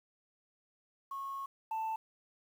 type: tone pair in turn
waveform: sine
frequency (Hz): 1094 / 885.5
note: C#6 / A5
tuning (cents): -23 / +11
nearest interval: major third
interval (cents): 366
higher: first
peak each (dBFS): -37 / -31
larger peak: second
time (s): 1.11-1.46 / 1.71-1.96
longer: first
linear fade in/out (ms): 5
effects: tanh soft clip ceiling -32 dBFS + 10-bit